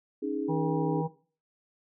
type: chord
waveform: sine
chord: C# suspended second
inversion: none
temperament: equal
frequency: 277.2 / 311.1 / 415.3 Hz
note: C#4 / D#4 / G#4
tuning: 0 / 0 / 0 cents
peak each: -33 dBFS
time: 0.22-1.02 s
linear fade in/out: 10 ms
type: harmonic tone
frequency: 160 Hz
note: D#3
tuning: 49 cents sharp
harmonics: 1 / 3 / 5 / 6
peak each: -30 / -35 / -37 / -38 dBFS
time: 0.48-1.08 s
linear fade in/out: 20 ms
effects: noise-tail reverb RT60 0.4 s tail -17 dB re dry